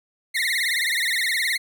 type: tone with vibrato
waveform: 30% pulse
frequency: 1975.5 Hz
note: B6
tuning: in tune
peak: -18 dBFS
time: 0.34-1.58 s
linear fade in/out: 20 ms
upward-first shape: triangle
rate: 19 Hz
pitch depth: 190 cents each way
effects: none